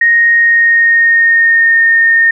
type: tone with pitch glide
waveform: sine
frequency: 1864.7 to 1833.7 Hz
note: A#6 to A#6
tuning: 0 to -29 cents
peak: -5 dBFS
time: 0.01-2.31 s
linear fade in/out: 5 ms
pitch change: -29 cents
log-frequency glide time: 0.34-1.79 s
effects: none